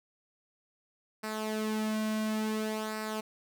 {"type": "tone with flanger", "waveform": "sawtooth", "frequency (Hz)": 216.6, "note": "A3", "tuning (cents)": -27, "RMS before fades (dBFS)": -33, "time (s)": [1.23, 3.21], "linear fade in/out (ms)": 10, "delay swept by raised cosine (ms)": [0.3, 2.4], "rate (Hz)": 0.57, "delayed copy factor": -0.6, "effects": []}